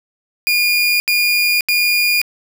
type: tone bursts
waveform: 30% pulse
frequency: 2427 Hz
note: D#7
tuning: 44 cents flat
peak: -10 dBFS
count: 3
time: 0.47-2.216 s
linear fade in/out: 0 ms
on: 530 ms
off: 78 ms
effects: none